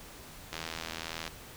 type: click train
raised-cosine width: 0.2 ms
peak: -19 dBFS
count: 62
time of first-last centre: 0.53-1.278 s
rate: 81.6 Hz
effects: pink hiss -49 dBFS RMS until 1.56 s